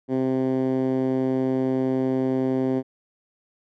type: tone with band-pass filter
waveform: 10% pulse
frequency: 130.81 Hz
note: C3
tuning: in tune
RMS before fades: -23 dBFS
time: 0.08-2.83 s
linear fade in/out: 50 ms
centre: 290 Hz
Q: 1.8
effects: none